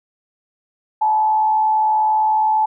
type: tone with frequency modulation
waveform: sine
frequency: 865 Hz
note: A5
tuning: 30 cents flat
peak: -13 dBFS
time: 1.01-2.66 s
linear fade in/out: 10 ms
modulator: 71.1 Hz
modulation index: 0.39
effects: none